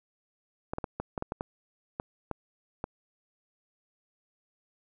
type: clicks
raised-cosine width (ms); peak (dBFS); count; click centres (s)
1; -18; 11; 0.735 / 0.784 / 0.842 / 1 / 1.178 / 1.224 / 1.321 / 1.409 / 1.999 / 2.313 / 2.841
effects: none